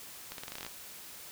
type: accelerating click train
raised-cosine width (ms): 0.2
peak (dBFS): -23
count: 11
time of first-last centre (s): 0.32-0.665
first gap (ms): 62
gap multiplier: 0.86
effects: white hiss -48 dBFS RMS until 1.31 s